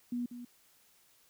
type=tone with echo; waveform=sine; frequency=242.6 Hz; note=B3; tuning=31 cents flat; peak=-32 dBFS; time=0.12-0.26 s; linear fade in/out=5 ms; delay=190 ms; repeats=1; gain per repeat=-10 dB; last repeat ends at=0.45 s; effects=white hiss -66 dBFS RMS until 1.29 s